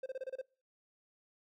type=tone bursts; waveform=triangle; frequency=523 Hz; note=C5; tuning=1 cent flat; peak=-35 dBFS; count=7; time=0.03-0.415 s; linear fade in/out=5 ms; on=31 ms; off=28 ms; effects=noise-tail reverb RT60 0.4 s tail -25 dB re dry